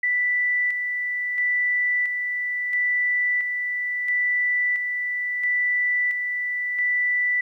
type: tone with tremolo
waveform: sine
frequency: 1975.5 Hz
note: B6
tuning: in tune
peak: -19 dBFS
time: 0.03-7.41 s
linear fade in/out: 5 ms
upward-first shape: square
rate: 0.74 Hz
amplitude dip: 40%
effects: 10-bit